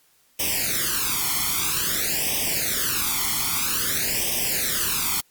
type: noise with flanger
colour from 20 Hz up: white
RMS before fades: -24 dBFS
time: 0.39-5.21 s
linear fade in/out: 10 ms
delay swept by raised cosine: 0.35 to 0.93 ms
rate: 0.51 Hz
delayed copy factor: +0.9
effects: white hiss -61 dBFS RMS until 5.3 s + Opus 48 kbps